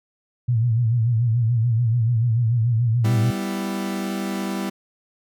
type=tone with vibrato; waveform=sine; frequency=116.54 Hz; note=A#2; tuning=in tune; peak=-16 dBFS; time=0.48-3.31 s; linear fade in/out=10 ms; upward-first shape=sine; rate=6.9 Hz; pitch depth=100 cents each way
type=chord; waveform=40% pulse; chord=E minor; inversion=first; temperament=equal; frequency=196 / 246.9 / 329.6 Hz; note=G3 / B3 / E4; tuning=0 / 0 / 0 cents; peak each=-25 / -31 / -30 dBFS; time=3.04-4.7 s; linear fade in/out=10 ms
effects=none